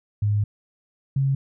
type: tone pair in turn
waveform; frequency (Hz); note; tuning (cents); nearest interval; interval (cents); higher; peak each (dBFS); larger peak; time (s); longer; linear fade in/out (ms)
sine; 103.83 / 136.33; G#2 / C#3; 0 / -28; perfect fourth; 472; second; -18; neither; 0.22-0.44 / 1.16-1.35; first; 5
effects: none